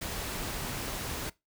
pink noise, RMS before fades -36 dBFS, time 0.01-1.3 s, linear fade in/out 10 ms, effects noise-tail reverb RT60 0.2 s tail -20 dB re dry

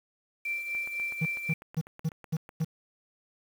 sine tone with tremolo, 2349 Hz, D7, in tune, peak -28 dBFS, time 0.45-1.54 s, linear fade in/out 5 ms, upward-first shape triangle, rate 3.9 Hz, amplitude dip 60%
click train, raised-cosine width 0.5 ms, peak -31 dBFS, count 16, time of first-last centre 0.75-2.616 s, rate 8.04 Hz
triangle tone bursts, 159.6 Hz, D#3, 44 cents sharp, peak -23 dBFS, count 6, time 1.21-2.648 s, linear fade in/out 10 ms, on 48 ms, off 230 ms
effects 8-bit

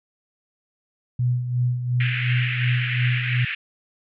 sine tone with tremolo, 123.47 Hz, B2, in tune, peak -17 dBFS, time 1.19-3.45 s, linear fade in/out 5 ms, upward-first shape sine, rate 2.8 Hz, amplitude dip 60%
white band-pass noise, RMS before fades -28 dBFS, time 2-3.55 s, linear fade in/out 5 ms, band 1600 to 2800 Hz, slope 48 dB/octave
effects none

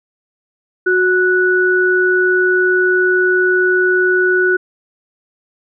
sine tone pair together, 367.3 / 1475.6 Hz, F#4 / F#6, -13 / -5 cents, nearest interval 2 octaves, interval 2408 cents, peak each -13 dBFS, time 0.86-4.57 s, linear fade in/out 10 ms, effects none

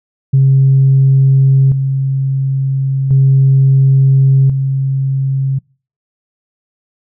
sine tone with tremolo, 135 Hz, C#3, 45 cents flat, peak -4 dBFS, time 0.33-5.59 s, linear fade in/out 10 ms, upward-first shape square, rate 0.36 Hz, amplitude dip 55%, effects noise-tail reverb RT60 0.4 s tail -26 dB re dry + tanh soft clip ceiling -1 dBFS

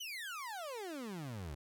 30% pulse exponential sweep, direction down, 3100 to 67.4 Hz, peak -39 dBFS, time 0-1.55 s, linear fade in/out 10 ms, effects none

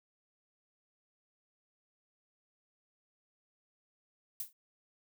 violet noise with exponential decay, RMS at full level -34 dBFS, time 4.4-4.53 s, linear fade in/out 2 ms, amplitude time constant 28 ms, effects none

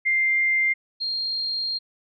sine tone pair in turn, 2099 / 4214 Hz, C7 / C8, +5 / +12 cents, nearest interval octave, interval 1207 cents, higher second, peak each -18 / -24 dBFS, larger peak first, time 0.05-0.74 / 1-1.79 s, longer second, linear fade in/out 20 ms, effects none

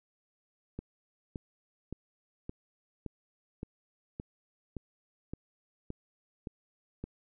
click train, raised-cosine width 3 ms, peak -25 dBFS, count 12, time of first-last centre 0.79-7.04 s, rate 1.76 Hz, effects none

